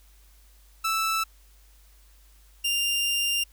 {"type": "tone pair in turn", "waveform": "sawtooth", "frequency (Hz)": [1318.5, 2794], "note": ["E6", "F7"], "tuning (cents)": [0, 0], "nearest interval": "octave + minor second", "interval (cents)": 1300, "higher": "second", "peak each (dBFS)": [-20, -20], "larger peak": "neither", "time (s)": [[0.84, 1.24], [2.64, 3.44]], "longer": "second", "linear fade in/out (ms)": 10, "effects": ["added 50 Hz sine -53 dBFS peak until 3.52 s", "white hiss -61 dBFS RMS until 3.52 s"]}